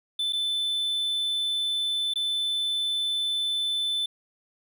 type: tone with dropouts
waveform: triangle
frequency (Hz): 3520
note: A7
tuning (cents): 0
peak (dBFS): -23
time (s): 0.19-4.06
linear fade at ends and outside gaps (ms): 5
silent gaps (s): 0.325-0.331 / 2.138-2.157
effects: none